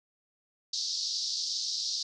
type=band-pass noise; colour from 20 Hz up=white; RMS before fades=-33 dBFS; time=0.73-2.03 s; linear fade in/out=5 ms; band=4100 to 5600 Hz; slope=48 dB/octave; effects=none